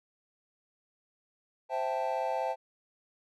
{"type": "chord", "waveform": "triangle", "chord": "A minor seventh", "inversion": "first", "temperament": "equal", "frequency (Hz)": [523.3, 659.3, 784, 880], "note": ["C5", "E5", "G5", "A5"], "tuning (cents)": [0, 0, 0, 0], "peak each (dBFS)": -33, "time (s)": [1.69, 2.56], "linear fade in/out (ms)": 50, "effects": []}